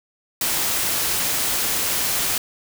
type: noise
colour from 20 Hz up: white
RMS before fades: -22 dBFS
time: 0.41-2.38 s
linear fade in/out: 2 ms
effects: none